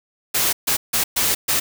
white noise bursts at uneven times, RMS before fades -19 dBFS, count 5, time 0.34-0.53 / 0.67-0.77 / 0.93-1.04 / 1.16-1.35 / 1.48-1.6 s, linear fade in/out 10 ms, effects none

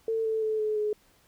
sine tone with pitch steps, 448.4 / 441.7 / 435.1 / 428.6 / 422.3 Hz, A4 / A4 / A4 / A4 / G#4, +33 / +7 / -19 / -45 / +29 cents, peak -25 dBFS, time 0.08-0.93 s, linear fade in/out 2 ms, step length 170 ms, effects pink hiss -63 dBFS RMS until 1.27 s

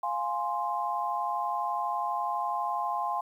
sine chord, F minor, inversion none, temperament equal, 698.5 / 830.6 / 1046.5 Hz, F5 / Ab5 / C6, 0 / 0 / 0 cents, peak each -34 / -32 / -31 dBFS, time 0.03-3.21 s, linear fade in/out 5 ms, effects 10-bit

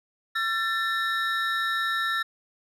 triangle tone cluster, 1350 / 1774 / 3789 Hz, E6 / A6 / A#7, +41 / +14 / +27 cents, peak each -27 / -25 / -31 dBFS, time 0.35-2.23 s, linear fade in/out 10 ms, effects none

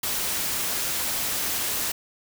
white noise, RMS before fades -27 dBFS, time 0.03-1.92 s, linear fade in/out 5 ms, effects none

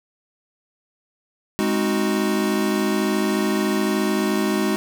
square chord, Ab dominant seventh, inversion none, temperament equal, 207.7 / 261.6 / 311.1 / 370 Hz, Ab3 / C4 / Eb4 / Gb4, 0 / 0 / 0 / 0 cents, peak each -23 / -29 / -26 / -25 dBFS, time 1.59-4.76 s, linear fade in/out 0 ms, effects none

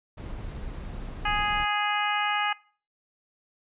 brown noise, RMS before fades -36 dBFS, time 0.17-1.65 s, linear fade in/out 10 ms
harmonic tone, 415.3 Hz, G#4, in tune, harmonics 2 / 3 / 4 / 5 / 6 / 7, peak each -28 / -30 / -31 / -34 / -34 / -34 dBFS, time 1.25-2.53 s, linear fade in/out 5 ms
effects noise-tail reverb RT60 0.4 s tail -21 dB re dry + resampled to 8000 Hz

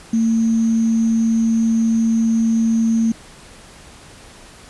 sine tone with sample-and-hold, 226.3 Hz, A3, 49 cents sharp, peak -13 dBFS, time 0.13-3.12 s, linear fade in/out 5 ms, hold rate 6300 Hz, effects pink hiss -42 dBFS RMS until 4.69 s + resampled to 24000 Hz

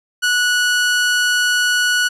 sawtooth tone, 1470 Hz, F#6, 12 cents flat, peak -10 dBFS, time 0.22-2.09 s, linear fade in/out 20 ms, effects low-pass 10000 Hz 12 dB/octave

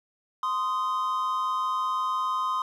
triangle tone pair together, 1038.7 / 1244.5 Hz, C6 / D#6, -13 / 0 cents, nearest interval minor third, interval 313 cents, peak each -25 / -27 dBFS, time 0.43-2.62 s, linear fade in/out 2 ms, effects none

